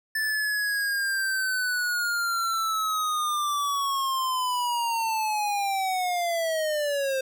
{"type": "linear sweep", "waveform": "square", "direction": "down", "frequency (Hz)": [1760, 523], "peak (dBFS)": -25, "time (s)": [0.15, 7.21], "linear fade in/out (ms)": 5, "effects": []}